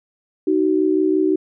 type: tone pair together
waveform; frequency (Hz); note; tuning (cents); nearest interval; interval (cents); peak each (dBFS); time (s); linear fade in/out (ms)
sine; 311.1 / 376.9; D#4 / F#4; 0 / +32; minor third; 332; -17; 0.47-1.36; 5
effects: none